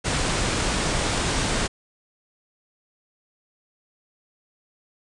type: low-pass noise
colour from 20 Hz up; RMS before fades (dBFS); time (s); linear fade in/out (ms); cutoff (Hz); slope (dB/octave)
pink; -24; 0.04-1.68; 20; 9500; 96
effects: none